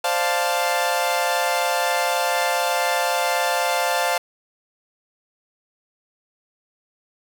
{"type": "chord", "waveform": "sawtooth", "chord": "D minor seventh", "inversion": "third", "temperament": "equal", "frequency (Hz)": [523.3, 587.3, 698.5, 880], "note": ["C5", "D5", "F5", "A5"], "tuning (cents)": [0, 0, 0, 0], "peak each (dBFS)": [-22, -24, -19, -21], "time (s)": [0.04, 4.18], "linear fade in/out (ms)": 5, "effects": []}